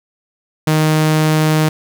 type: tone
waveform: sawtooth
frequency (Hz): 155.56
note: D#3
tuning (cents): 0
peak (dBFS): -7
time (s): 0.67-1.69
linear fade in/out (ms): 5
effects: none